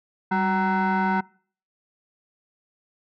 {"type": "tone with frequency modulation", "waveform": "sine", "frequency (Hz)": 370, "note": "F#4", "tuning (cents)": 0, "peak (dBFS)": -18, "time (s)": [0.31, 1.21], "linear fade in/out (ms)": 10, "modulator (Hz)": 564, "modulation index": 2, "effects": ["noise-tail reverb RT60 0.5 s tail -26 dB re dry", "tanh soft clip ceiling -17 dBFS"]}